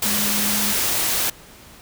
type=tone in noise; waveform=sine; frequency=207.7 Hz; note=G#3; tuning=in tune; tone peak=-27 dBFS; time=0.05-0.73 s; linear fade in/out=5 ms; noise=white; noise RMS=-21 dBFS; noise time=0.02-1.3 s; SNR=-9 dB; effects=pink hiss -45 dBFS RMS until 1.81 s

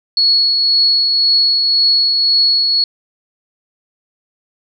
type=tone with tremolo; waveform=sine; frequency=4362 Hz; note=C#8; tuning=29 cents flat; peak=-8 dBFS; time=0.17-2.84 s; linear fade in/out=2 ms; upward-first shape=triangle; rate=1.9 Hz; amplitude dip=35%; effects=none

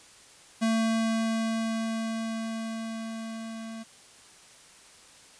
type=tone with level ramp; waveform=square; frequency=224.6 Hz; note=A3; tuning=36 cents sharp; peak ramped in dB=-23 to -38 dBFS; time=0.61-3.84 s; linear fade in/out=20 ms; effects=white hiss -53 dBFS RMS until 5.39 s + resampled to 22050 Hz

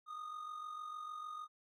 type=tone with amplitude modulation; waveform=triangle; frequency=1233 Hz; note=D#6; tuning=16 cents flat; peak=-39 dBFS; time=0.06-1.48 s; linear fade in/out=50 ms; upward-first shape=sine; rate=46.6 Hz; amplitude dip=55%; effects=none

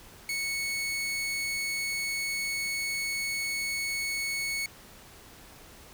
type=tone; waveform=sawtooth; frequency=2210 Hz; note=C#7; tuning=6 cents flat; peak=-26 dBFS; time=0.29-4.66 s; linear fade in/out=2 ms; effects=pink hiss -51 dBFS RMS until 5.93 s

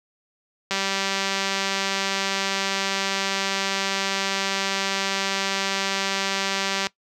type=click train; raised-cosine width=0.2 ms; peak=-7 dBFS; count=1202; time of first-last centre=0.71-6.869 s; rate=195 Hz; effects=noise-tail reverb RT60 0.1 s tail -20 dB re dry + high-pass 80 Hz 12 dB/octave

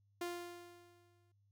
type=tone with exponential decay; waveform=sawtooth; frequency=349.2 Hz; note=F4; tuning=in tune; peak=-34 dBFS; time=0.21-1.32 s; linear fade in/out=5 ms; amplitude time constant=240 ms; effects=added 100 Hz sine -70 dBFS peak until 1.51 s

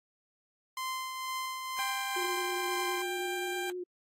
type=tone with tremolo; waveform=sawtooth; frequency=1039 Hz; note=C6; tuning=12 cents flat; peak=-29 dBFS; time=0.77-3.02 s; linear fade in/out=2 ms; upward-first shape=triangle; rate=2.1 Hz; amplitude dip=45%
type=tone; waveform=15% pulse; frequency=792 Hz; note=G5; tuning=18 cents sharp; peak=-28 dBFS; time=1.79-3.7 s; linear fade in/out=0 ms
type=tone with vibrato; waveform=sine; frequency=360.1 Hz; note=F#4; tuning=47 cents flat; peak=-35 dBFS; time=2.16-3.84 s; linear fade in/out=10 ms; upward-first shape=sine; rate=9.5 Hz; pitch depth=19 cents each way
effects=AAC 48 kbps

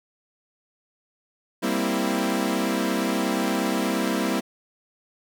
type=chord; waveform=sawtooth; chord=C dominant seventh; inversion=second; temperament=equal; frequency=196 / 233.1 / 261.6 / 329.6 Hz; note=G3 / Bb3 / C4 / E4; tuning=0 / 0 / 0 / 0 cents; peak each=-24 dBFS; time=1.62-4.41 s; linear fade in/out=20 ms; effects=none

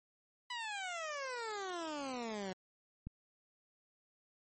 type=exponential sweep; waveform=15% pulse; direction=down; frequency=1001 to 182.6 Hz; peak=-33 dBFS; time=0.5-2.53 s; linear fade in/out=5 ms
type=click; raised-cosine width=5 ms; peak=-31 dBFS; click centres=3.07 s
effects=MP3 32 kbps

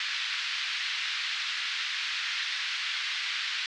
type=band-pass noise; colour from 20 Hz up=white; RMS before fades=-32 dBFS; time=0-3.66 s; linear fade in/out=2 ms; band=1500 to 4200 Hz; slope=24 dB/octave; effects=low-pass 7000 Hz 12 dB/octave

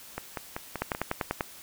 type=two click trains; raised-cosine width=0.5 ms; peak=-12 / -17 dBFS; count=7 / 5; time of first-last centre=0.82-1.408 / 0.18-0.949 s; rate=10.2 / 5.2 Hz; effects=white hiss -48 dBFS RMS until 1.62 s

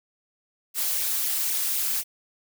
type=noise with flanger; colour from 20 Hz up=blue; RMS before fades=-26 dBFS; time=0.74-2.04 s; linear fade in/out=50 ms; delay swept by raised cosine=0.32 to 5.42 ms; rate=3.9 Hz; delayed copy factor=+0.8; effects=none

